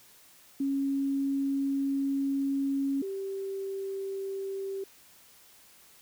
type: tone pair in turn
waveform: sine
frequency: 275.2 / 389.2 Hz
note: C#4 / G4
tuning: -12 / -12 cents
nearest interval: tritone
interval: 600 cents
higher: second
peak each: -26 / -32 dBFS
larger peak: first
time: 0.6-3.02 / 3.02-4.84 s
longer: first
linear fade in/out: 5 ms
effects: white hiss -57 dBFS RMS until 6.01 s